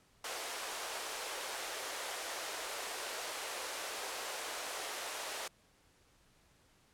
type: high-pass noise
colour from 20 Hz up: pink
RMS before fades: -41 dBFS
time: 0.24-5.48 s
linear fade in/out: 5 ms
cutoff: 450 Hz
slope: 24 dB/octave
effects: pink hiss -68 dBFS RMS until 6.93 s + low-pass 11000 Hz 12 dB/octave